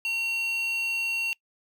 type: tone with high-pass filter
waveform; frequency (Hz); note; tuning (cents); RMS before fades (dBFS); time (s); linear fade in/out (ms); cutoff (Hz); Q
square; 913; A#5; -36; -28; 0.05-1.33; 0; 2800; 6.1
effects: noise-tail reverb RT60 0.1 s tail -24 dB re dry